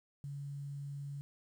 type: tone with quantisation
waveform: sine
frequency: 141.6 Hz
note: C#3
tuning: 37 cents sharp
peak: -40 dBFS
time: 0.24-1.21 s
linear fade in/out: 0 ms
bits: 11
effects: none